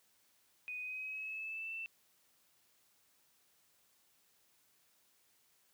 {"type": "tone with pitch glide", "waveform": "sine", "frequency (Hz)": [2489, 2668], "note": ["D#7", "E7"], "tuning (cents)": [0, 20], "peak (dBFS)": -40, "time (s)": [0.68, 1.86], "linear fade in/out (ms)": 0, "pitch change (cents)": 120, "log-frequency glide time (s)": [0.79, 1.73], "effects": ["white hiss -72 dBFS RMS until 5.73 s", "high-pass 60 Hz 12 dB/octave"]}